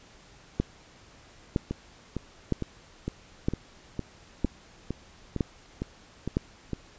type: two click trains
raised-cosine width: 3 ms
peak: -17 / -11 dBFS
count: 12 / 7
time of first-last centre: 1.71-6.733 / 0.6-6.369 s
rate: 2.19 / 1.04 Hz
effects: pink hiss -54 dBFS RMS until 6.98 s + resampled to 16000 Hz